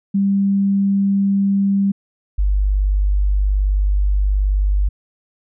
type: tone pair in turn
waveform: sine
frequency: 197.6 / 49.4 Hz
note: G3 / G1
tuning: +14 / +14 cents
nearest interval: 2 octaves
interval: 2400 cents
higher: first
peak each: -13 dBFS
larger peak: neither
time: 0.14-1.92 / 2.38-4.89 s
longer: second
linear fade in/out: 10 ms
effects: none